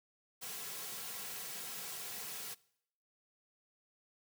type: noise with comb filter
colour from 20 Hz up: white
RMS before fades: -44 dBFS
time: 0.41-2.55 s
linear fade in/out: 20 ms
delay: 3.3 ms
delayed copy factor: -0.6
effects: noise-tail reverb RT60 0.7 s tail -22 dB re dry + high-pass 150 Hz 12 dB/octave